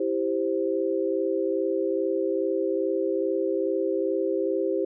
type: chord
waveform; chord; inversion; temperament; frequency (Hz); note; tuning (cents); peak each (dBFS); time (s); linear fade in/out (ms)
sine; C major; first; equal; 329.6 / 392 / 523.3; E4 / G4 / C5; 0 / 0 / 0; -28 / -26 / -28; 0-4.85; 5
effects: none